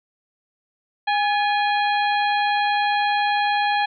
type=harmonic tone with a mistuned harmonic; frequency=821 Hz; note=G#5; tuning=20 cents flat; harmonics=1 / 2 / 3 / 4 / 5; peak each=-19 / -25 / -29 / -31 / -33 dBFS; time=1.07-3.86 s; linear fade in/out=10 ms; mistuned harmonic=2; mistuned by=+70 cents; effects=none